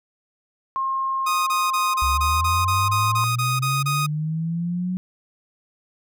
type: tone with pitch glide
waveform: sine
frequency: 1068 to 1053.3 Hz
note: C6 to C6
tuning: +35 to +11 cents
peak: -21 dBFS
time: 0.76-3.24 s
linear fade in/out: 0 ms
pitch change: -24 cents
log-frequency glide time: 1.34-1.86 s
type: tone bursts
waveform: sawtooth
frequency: 1245 Hz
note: D#6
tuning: 1 cent sharp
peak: -18 dBFS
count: 12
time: 1.26-4.066 s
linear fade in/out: 10 ms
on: 210 ms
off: 26 ms
type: linear sweep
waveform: sine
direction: up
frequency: 66.6 to 185 Hz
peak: -22 dBFS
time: 2.02-4.97 s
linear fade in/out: 0 ms
effects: none